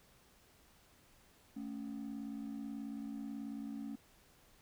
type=ring-modulated tone; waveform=triangle; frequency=248.3 Hz; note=B3; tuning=9 cents sharp; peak=-35 dBFS; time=1.56-3.96 s; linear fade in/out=10 ms; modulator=29.2 Hz; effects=tanh soft clip ceiling -34 dBFS + pink hiss -66 dBFS RMS until 4.61 s